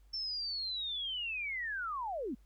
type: linear sweep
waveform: sine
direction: down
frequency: 5400 to 207.7 Hz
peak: -35 dBFS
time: 0.13-2.35 s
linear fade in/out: 10 ms
effects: added 50 Hz sine -58 dBFS peak until 2.45 s + pink hiss -75 dBFS RMS until 2.45 s